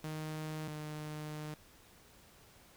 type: tone pair in turn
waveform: sawtooth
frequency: 155.4 / 152.2 Hz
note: D#3 / D#3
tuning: -2 / -38 cents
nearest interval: unison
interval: 36 cents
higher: first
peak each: -35 / -37 dBFS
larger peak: first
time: 0.04-0.68 / 0.68-1.54 s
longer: second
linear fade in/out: 2 ms
effects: pink hiss -61 dBFS RMS until 2.76 s